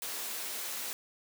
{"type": "high-pass noise", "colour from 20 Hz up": "white", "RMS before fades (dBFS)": -38, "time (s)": [0.02, 0.93], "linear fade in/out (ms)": 0, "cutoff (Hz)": 270, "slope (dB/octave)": 12, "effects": []}